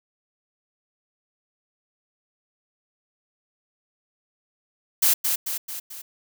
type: noise with echo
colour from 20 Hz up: blue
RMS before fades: -18 dBFS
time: 5.02-5.14 s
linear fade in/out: 10 ms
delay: 220 ms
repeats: 4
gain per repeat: -5 dB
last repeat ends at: 6.02 s
effects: none